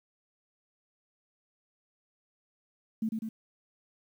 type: tone with echo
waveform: sine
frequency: 221.6 Hz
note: A3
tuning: 13 cents sharp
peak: -27 dBFS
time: 3.02-3.09 s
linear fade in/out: 5 ms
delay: 100 ms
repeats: 2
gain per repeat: -3 dB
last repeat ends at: 3.29 s
effects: 10-bit